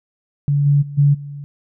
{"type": "tone with level steps", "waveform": "sine", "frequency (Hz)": 143.2, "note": "D3", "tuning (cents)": -43, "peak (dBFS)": [-13, -10, -27, -9, -28], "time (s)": [0.48, 1.44], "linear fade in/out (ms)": 0, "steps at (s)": [0.65, 0.81, 0.97, 1.13], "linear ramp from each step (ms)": 20, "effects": []}